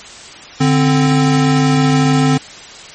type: tone pair together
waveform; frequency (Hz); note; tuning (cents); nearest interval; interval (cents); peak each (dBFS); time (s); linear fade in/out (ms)
square; 146.82 / 261.6; D3 / C4; 0 / 0; minor seventh; 1000; -13; 0.6-2.38; 10
effects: white hiss -34 dBFS RMS until 2.94 s + MP3 32 kbps